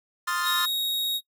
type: chord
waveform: 45% pulse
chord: F dominant seventh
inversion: second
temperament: equal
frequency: 1046.5 / 1244.5 / 1396.9 / 1760 Hz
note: C6 / Eb6 / F6 / A6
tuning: 0 / 0 / 0 / 0 cents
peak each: -31 dBFS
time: 0.27-0.66 s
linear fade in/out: 10 ms
type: tone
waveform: 45% pulse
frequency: 3769 Hz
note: A#7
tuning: 18 cents sharp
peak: -25 dBFS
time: 0.43-1.21 s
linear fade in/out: 50 ms
effects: noise-tail reverb RT60 0.1 s tail -21 dB re dry